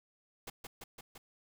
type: noise with echo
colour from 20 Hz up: pink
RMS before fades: -44 dBFS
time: 0.47-0.5 s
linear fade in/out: 5 ms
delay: 170 ms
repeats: 4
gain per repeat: -2 dB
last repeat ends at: 1.18 s
effects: none

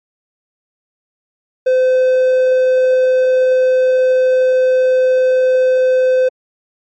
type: tone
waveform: triangle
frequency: 513 Hz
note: C5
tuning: 34 cents flat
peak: -7 dBFS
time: 1.66-6.29 s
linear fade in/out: 10 ms
effects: MP3 32 kbps

